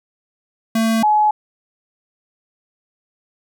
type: tone pair in turn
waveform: square / sine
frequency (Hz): 224.6 / 848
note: A3 / G#5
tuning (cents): +36 / +36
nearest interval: octave + major seventh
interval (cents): 2300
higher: second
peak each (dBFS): -15 / -11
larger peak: second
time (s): 0.75-1.03 / 1.03-1.31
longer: neither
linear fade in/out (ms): 5
effects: none